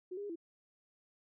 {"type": "tone with pitch steps", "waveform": "sine", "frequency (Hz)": [365.4, 405.5, 410, 334.3], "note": ["F#4", "G#4", "G#4", "E4"], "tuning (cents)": [-22, -41, -22, 24], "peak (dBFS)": -39, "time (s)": [0.11, 0.358], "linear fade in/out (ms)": 10, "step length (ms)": 62, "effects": []}